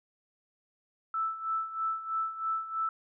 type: tone with tremolo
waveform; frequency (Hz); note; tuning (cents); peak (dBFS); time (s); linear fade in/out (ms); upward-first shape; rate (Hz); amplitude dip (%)
sine; 1318.5; E6; 0; -27; 1.14-2.89; 2; sine; 3.1; 75
effects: none